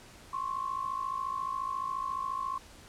sine tone pair together, 1054.4 / 1108.7 Hz, C6 / C#6, +13 / 0 cents, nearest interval minor second, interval 87 cents, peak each -34 / -35 dBFS, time 0.33-2.58 s, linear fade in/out 5 ms, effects pink hiss -53 dBFS RMS until 2.88 s + low-pass 10000 Hz 12 dB/octave

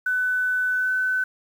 sine tone with pitch glide, 1500 to 1511.3 Hz, F#6 to F#6, +23 to +36 cents, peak -20 dBFS, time 0.06-1.24 s, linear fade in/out 5 ms, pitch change +13 cents, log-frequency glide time 0.71-0.9 s, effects 8-bit

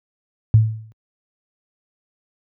sine tone with exponential decay, 110 Hz, A2, in tune, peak -5 dBFS, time 0.54-0.92 s, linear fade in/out 0 ms, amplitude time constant 82 ms, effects high-pass 60 Hz 12 dB/octave

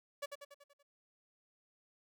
sawtooth tone with echo, 571 Hz, D5, 49 cents flat, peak -34 dBFS, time 0.22-0.26 s, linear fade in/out 10 ms, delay 95 ms, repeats 6, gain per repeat -5 dB, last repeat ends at 0.83 s, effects none

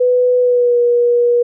sine tone with pitch glide, 496.9 to 480.5 Hz, B4 to B4, +11 to -48 cents, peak -9 dBFS, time 0-1.43 s, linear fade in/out 10 ms, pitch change -59 cents, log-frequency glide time 0.39-0.79 s, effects none

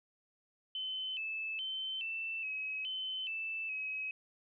sine tone with pitch steps, 3054 / 2620 / 3082 / 2664 / 2554 / 3057 / 2643 / 2551 Hz, G7 / E7 / G7 / E7 / D#7 / G7 / E7 / D#7, -46 / -11 / -30 / +18 / +45 / -44 / +4 / +43 cents, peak -36 dBFS, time 0.75-4.11 s, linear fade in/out 2 ms, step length 420 ms, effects none

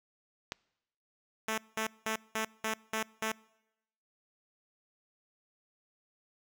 click, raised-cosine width 0.2 ms, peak -18 dBFS, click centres 0.521 s
5% pulse tone bursts, 220 Hz, A3, in tune, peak -20 dBFS, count 7, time 1.48-3.32 s, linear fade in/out 5 ms, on 100 ms, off 190 ms
effects noise-tail reverb RT60 0.9 s tail -25 dB re dry

